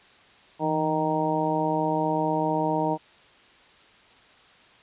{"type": "harmonic tone with a mistuned harmonic", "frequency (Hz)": 155.56, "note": "D#3", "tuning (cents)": 0, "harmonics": [1, 2, 3, 4, 5, 6], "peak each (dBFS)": [-31, -28, -31, -29, -30, -28], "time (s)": [0.59, 2.98], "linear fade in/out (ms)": 50, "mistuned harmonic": 1, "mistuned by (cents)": 89, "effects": ["white hiss -54 dBFS RMS until 4.82 s", "resampled to 8000 Hz"]}